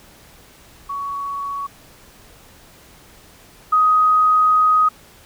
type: tone pair in turn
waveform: sine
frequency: 1121 / 1253.6 Hz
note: C#6 / D#6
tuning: +19 / +13 cents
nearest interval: major second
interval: 194 cents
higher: second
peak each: -23 / -11 dBFS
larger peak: second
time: 0.89-1.67 / 3.72-4.89 s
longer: second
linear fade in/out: 10 ms
effects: pink hiss -47 dBFS RMS until 5.25 s